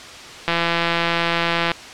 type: click train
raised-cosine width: 0.3 ms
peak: -3 dBFS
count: 210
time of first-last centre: 0.48-1.717 s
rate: 169 Hz
effects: white hiss -36 dBFS RMS until 1.93 s + low-pass 5000 Hz 12 dB/octave